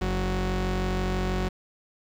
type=tone pair together; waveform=sawtooth; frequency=46.25 / 185 Hz; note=F#1 / F#3; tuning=0 / 0 cents; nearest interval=2 octaves; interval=2400 cents; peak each=-23 dBFS; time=0.01-1.49 s; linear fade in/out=10 ms; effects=low-pass 5000 Hz 12 dB/octave + 9-bit